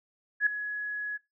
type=tone with ADSR envelope; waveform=sine; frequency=1683 Hz; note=G#6; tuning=23 cents sharp; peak=-18 dBFS; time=0.4-1.18 s; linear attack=65 ms; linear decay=4 ms; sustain=-13 dB; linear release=22 ms; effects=noise-tail reverb RT60 0.2 s tail -23 dB re dry